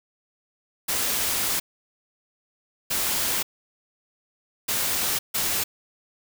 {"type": "noise bursts at uneven times", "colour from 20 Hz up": "white", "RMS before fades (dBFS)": -25, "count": 4, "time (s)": [[0.88, 1.6], [2.9, 3.43], [4.68, 5.19], [5.34, 5.64]], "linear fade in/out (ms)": 10, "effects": []}